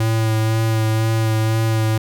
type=tone with vibrato; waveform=square; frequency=111.1 Hz; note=A2; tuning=17 cents sharp; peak=-16 dBFS; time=0-1.98 s; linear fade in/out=5 ms; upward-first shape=sine; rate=2 Hz; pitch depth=17 cents each way; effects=none